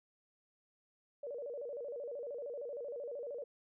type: tone with vibrato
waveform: sine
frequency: 523.3 Hz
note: C5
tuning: in tune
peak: -40 dBFS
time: 1.23-3.44 s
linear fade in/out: 5 ms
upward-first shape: square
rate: 13 Hz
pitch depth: 160 cents each way
effects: none